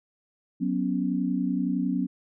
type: chord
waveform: sine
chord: F# suspended fourth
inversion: none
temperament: just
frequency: 185 / 246.7 / 277.5 Hz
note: F#3 / B3 / C#4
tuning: 0 / -2 / +2 cents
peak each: -28 dBFS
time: 0.6-2.07 s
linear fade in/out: 20 ms
effects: none